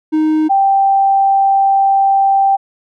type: tone pair in turn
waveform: triangle / sine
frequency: 311.1 / 783.9 Hz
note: D#4 / G5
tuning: 0 / 0 cents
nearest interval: octave + major third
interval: 1600 cents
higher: second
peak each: -8 dBFS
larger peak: neither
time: 0.12-0.49 / 0.49-2.57 s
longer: second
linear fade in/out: 20 ms
effects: none